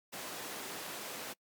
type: high-pass noise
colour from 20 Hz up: pink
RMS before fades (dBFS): -43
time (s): 0.12-1.34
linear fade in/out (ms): 20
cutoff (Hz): 290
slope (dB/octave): 12
effects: noise-tail reverb RT60 0.1 s tail -26 dB re dry + MP3 96 kbps